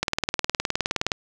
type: click train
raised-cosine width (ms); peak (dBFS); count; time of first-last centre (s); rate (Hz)
0.2; -5; 22; 0.03-1.118; 19.3
effects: none